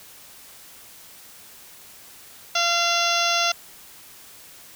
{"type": "harmonic tone", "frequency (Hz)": 687, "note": "F5", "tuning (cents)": -29, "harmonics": [1, 2, 3, 4, 5, 6, 7, 8, 9], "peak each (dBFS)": [-26, -25, -31, -26, -27, -31, -30, -30, -29], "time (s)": [2.55, 3.52], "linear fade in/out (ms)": 5, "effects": ["white hiss -46 dBFS RMS until 4.75 s"]}